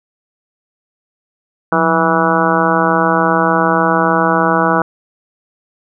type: harmonic tone with a mistuned harmonic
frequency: 163.4 Hz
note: E3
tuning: 15 cents flat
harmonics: 1 / 2 / 3 / 4 / 5 / 6 / 7 / 8 / 9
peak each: -19 / -19 / -19 / -19 / -19 / -19 / -19 / -19 / -19 dBFS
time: 1.72-4.82 s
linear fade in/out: 2 ms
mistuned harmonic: 1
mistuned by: +140 cents
effects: none